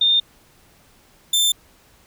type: tone pair in turn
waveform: sine / sawtooth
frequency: 3627 / 3561 Hz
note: A#7 / A7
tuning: -48 / +20 cents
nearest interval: unison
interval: 32 cents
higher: first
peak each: -13 / -12 dBFS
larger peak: second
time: 0.01-0.2 / 1.33-1.52 s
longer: neither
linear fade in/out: 5 ms
effects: pink hiss -54 dBFS RMS until 2.06 s